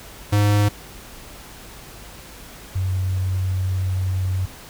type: tone pair in turn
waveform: square / sine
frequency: 103.3 / 93.38 Hz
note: G#2 / F#2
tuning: -9 / +16 cents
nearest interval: major second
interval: 175 cents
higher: first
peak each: -15 / -19 dBFS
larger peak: first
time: 0.32-0.69 / 2.75-4.46 s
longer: second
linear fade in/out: 10 ms
effects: added 50 Hz sine -46 dBFS peak until 4.69 s + pink hiss -41 dBFS RMS until 4.69 s